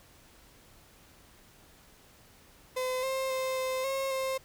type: tone with pitch steps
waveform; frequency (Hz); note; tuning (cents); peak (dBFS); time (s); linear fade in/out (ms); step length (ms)
35% pulse; 511 / 529 / 522 / 519 / 539 / 529; C5 / C5 / C5 / C5 / C#5 / C5; -41 / +19 / -4 / -14 / -49 / +19; -28; 2.76-4.38; 10; 270
effects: pink hiss -58 dBFS RMS until 4.44 s